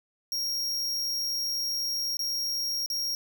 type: tone with dropouts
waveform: 45% pulse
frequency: 5588 Hz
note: F8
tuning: in tune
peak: -28 dBFS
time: 0.32-3.15 s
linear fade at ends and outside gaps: 1 ms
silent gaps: 2.17-2.192 / 2.861-2.901 s
effects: none